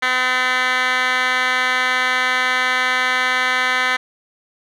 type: tone with band-pass filter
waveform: 10% pulse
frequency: 254.5 Hz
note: C4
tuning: 48 cents flat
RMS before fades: -18 dBFS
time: 0.02-3.97 s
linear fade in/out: 10 ms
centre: 2200 Hz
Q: 3.4
effects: none